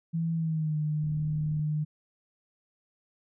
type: tone with pitch glide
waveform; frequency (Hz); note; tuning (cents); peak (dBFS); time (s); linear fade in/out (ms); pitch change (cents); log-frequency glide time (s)
sine; 164.81 to 152.01; E3 to D#3; 0 to -40; -26; 0.13-1.85; 20; -140; 0.34-0.77
type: click train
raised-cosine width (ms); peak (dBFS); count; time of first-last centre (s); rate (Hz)
5; -33; 22; 1.04-1.594; 37.9
effects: none